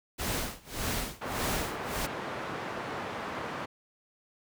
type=noise with tremolo; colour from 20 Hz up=pink; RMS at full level=-31 dBFS; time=0.18-2.07 s; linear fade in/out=20 ms; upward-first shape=sine; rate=1.7 Hz; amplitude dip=95%
type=band-pass noise; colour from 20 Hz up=white; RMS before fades=-37 dBFS; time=1.21-3.66 s; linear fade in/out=10 ms; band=100 to 1300 Hz; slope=12 dB/octave
effects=none